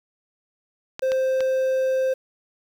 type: clicks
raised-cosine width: 0.2 ms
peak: -14 dBFS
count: 3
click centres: 0.994 / 1.119 / 1.406 s
type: tone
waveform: triangle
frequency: 523.3 Hz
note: C5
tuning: in tune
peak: -17 dBFS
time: 1.02-2.14 s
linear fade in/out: 10 ms
effects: 8-bit